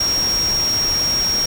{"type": "tone in noise", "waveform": "sine", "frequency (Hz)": 5588, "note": "F8", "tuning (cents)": 0, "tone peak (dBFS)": -16, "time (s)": [0, 1.46], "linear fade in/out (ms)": 5, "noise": "pink", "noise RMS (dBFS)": -27, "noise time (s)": [0, 1.46], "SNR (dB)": 8, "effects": []}